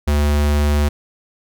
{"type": "tone", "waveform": "square", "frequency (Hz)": 73.42, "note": "D2", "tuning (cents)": 0, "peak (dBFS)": -14, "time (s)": [0.07, 0.89], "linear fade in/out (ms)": 10, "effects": []}